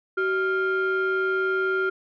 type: tone pair together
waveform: sine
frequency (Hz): 379.1 / 1396.9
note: F#4 / F6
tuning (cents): +42 / 0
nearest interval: octave + major seventh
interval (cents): 2258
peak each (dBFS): -22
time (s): 0.17-1.9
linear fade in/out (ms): 10
effects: tanh soft clip ceiling -18 dBFS